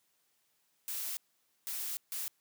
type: noise bursts at uneven times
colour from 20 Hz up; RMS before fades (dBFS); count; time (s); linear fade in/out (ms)
blue; -38; 3; 0.88-1.17 / 1.67-1.97 / 2.12-2.28; 0
effects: white hiss -75 dBFS RMS until 2.4 s + high-pass 100 Hz 12 dB/octave